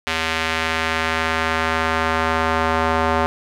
square tone with band-pass filter sweep, 80.9 Hz, E2, 32 cents flat, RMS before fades -20 dBFS, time 0.07-3.26 s, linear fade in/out 0 ms, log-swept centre 2500 to 970 Hz, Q 1.1, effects none

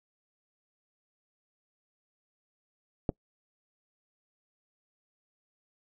clicks, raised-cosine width 2 ms, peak -14 / -30 dBFS, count 2, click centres 3.092 / 3.099 s, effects noise-tail reverb RT60 0.1 s tail -26 dB re dry

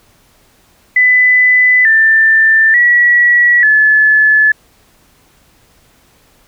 sine tone with pitch steps, 2000 / 1779 / 1931 / 1725 Hz, B6 / A6 / B6 / A6, +21 / +19 / -39 / -35 cents, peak -5 dBFS, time 0.96-4.52 s, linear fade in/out 5 ms, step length 890 ms, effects pink hiss -50 dBFS RMS until 6.47 s

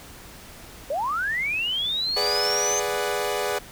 sine linear sweep, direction up, 523.3 to 6350 Hz, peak -23 dBFS, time 0.9-2.8 s, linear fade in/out 5 ms
sawtooth chord, G# half-diminished seventh, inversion none, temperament equal, 415.3 / 493.9 / 587.3 / 740 Hz, G#4 / B4 / D5 / F#5, 0 / 0 / 0 / 0 cents, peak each -24 / -26 / -26 / -28 dBFS, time 2.16-3.59 s, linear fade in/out 10 ms
effects pink hiss -44 dBFS RMS until 3.71 s

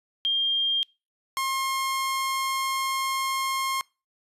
sine / sawtooth tone pair in turn, 3204 / 1069.2 Hz, G7 / C6, +37 / +37 cents, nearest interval octave + perfect fifth, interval 1900 cents, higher first, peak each -21 dBFS, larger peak neither, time 0.25-0.83 / 1.37-3.81 s, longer second, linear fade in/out 0 ms, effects noise-tail reverb RT60 0.3 s tail -26 dB re dry + resampled to 32000 Hz

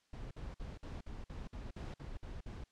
brown noise bursts, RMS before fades -45 dBFS, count 11, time 0.13-2.64 s, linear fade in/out 5 ms, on 180 ms, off 53 ms, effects white hiss -75 dBFS RMS until 2.71 s + low-pass 6000 Hz 12 dB/octave

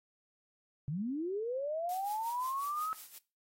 sine linear sweep, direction up, 133.1 to 1300 Hz, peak -33 dBFS, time 0.88-2.93 s, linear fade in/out 0 ms
blue noise with tremolo, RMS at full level -47 dBFS, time 1.89-3.18 s, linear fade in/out 0 ms, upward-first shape sine, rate 5.6 Hz, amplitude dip 70%
effects noise-tail reverb RT60 0.3 s tail -20 dB re dry + AAC 48 kbps

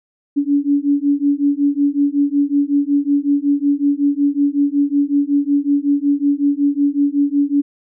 sine beating tone pair, 282.5 / 287.9 Hz, C#4 / D4, +33 / -34 cents, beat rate 5.4 Hz, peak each -16 dBFS, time 0.36-7.62 s, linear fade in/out 20 ms, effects none

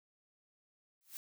blue noise with exponential growth, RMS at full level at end -42 dBFS, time 1.01-1.17 s, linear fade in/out 0 ms, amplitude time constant 34 ms, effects none

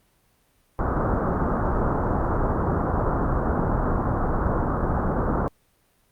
pink low-pass noise, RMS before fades -23 dBFS, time 0.79-5.48 s, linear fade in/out 0 ms, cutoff 1400 Hz, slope 48 dB/octave, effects pink hiss -64 dBFS RMS until 6.11 s + Opus 32 kbps

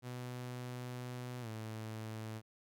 sawtooth tone with pitch glide, 124.2 to 110.01 Hz, B2 to A2, +10 to 0 cents, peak -38 dBFS, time 0.02-2.42 s, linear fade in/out 50 ms, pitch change -210 cents, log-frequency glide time 1.41-1.48 s, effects none

